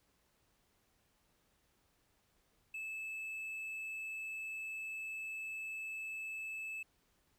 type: tone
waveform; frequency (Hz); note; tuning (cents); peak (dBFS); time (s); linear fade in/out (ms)
triangle; 2615; E7; -15; -39; 2.74-6.83; 5
effects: pink hiss -75 dBFS RMS until 7.38 s